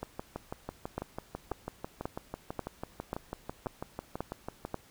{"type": "two click trains", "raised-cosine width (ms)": 1, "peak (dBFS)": [-22, -19], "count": [29, 8], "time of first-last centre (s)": [[0.03, 4.65], [0.98, 4.743]], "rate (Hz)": [6.06, 1.86], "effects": ["pink hiss -59 dBFS RMS until 4.9 s"]}